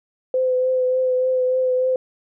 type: tone with vibrato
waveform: sine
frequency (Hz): 511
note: C5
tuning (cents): -41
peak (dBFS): -16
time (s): 0.34-1.96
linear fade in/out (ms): 2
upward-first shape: triangle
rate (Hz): 3.4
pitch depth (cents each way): 22
effects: none